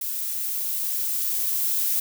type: noise with level ramp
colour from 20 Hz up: violet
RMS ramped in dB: -29 to -23 dBFS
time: 0.01-2 s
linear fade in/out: 5 ms
effects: none